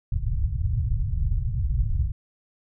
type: low-pass noise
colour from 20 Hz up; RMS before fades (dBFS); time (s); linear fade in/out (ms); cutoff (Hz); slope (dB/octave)
pink; -24; 0.12-2.12; 5; 130; 48
effects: none

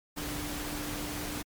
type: tone in noise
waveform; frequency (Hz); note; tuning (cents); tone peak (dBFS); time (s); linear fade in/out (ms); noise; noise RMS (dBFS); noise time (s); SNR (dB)
sine; 296.2; D4; +15; -39; 0.16-1.43; 20; pink; -37; 0.16-1.43; -5
effects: MP3 96 kbps

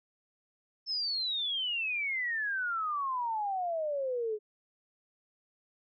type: exponential sweep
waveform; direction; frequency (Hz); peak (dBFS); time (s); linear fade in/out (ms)
sine; down; 5320 to 415.3; -30; 0.86-4.39; 50
effects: none

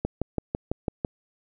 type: click train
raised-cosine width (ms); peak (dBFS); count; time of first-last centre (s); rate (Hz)
2; -12; 7; 0.05-1.048; 6.01
effects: none

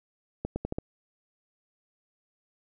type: accelerating click train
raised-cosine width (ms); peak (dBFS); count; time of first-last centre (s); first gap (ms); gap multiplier
2; -17; 5; 0.45-0.785; 110; 0.82
effects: none

